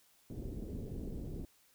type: low-pass noise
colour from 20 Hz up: pink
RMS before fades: -42 dBFS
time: 0.3-1.45 s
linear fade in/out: 0 ms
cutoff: 420 Hz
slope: 24 dB/octave
effects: white hiss -68 dBFS RMS until 1.74 s

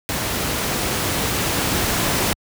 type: noise with level ramp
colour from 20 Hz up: pink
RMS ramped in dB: -23 to -19 dBFS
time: 0.09-2.33 s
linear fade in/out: 0 ms
effects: high-pass 60 Hz 12 dB/octave

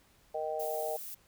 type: chord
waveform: sine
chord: Eb major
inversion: second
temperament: just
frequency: 466.7 / 622.3 / 777.8 Hz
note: Bb4 / Eb5 / G5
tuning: +2 / 0 / -14 cents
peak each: -38 / -35 / -38 dBFS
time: 0.34-0.97 s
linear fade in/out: 10 ms
type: noise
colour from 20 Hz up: violet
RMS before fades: -43 dBFS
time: 0.59-1.15 s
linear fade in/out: 10 ms
effects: pink hiss -65 dBFS RMS until 1.27 s

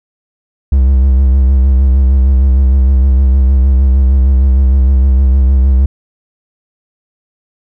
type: tone with vibrato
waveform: triangle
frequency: 66 Hz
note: C2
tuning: 16 cents sharp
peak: -3 dBFS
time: 0.72-5.86 s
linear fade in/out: 5 ms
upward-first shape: sine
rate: 6.5 Hz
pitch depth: 62 cents each way
effects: none

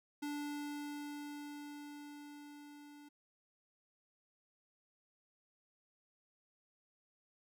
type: tone with level ramp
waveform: square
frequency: 291.9 Hz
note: D4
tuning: 10 cents flat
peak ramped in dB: -39 to -55 dBFS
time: 0.22-3.09 s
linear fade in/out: 10 ms
effects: none

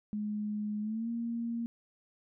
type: tone with pitch glide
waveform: sine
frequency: 210 to 233 Hz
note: G#3 to A#3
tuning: +19 to -1 cents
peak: -32 dBFS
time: 0.13-1.66 s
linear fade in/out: 0 ms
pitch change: +180 cents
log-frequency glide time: 0.81-1.09 s
effects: none

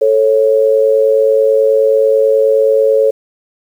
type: tone pair together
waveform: sine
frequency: 440 / 549.3 Hz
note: A4 / C#5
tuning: 0 / -16 cents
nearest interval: major third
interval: 384 cents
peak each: -10 dBFS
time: 0.01-3.11 s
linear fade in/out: 10 ms
effects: 7-bit

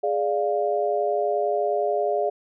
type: chord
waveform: sine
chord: D diminished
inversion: second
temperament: equal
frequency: 415.3 / 587.3 / 698.5 Hz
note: Ab4 / D5 / F5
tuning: 0 / 0 / 0 cents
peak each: -25 dBFS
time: 0.03-2.3 s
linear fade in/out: 10 ms
effects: none

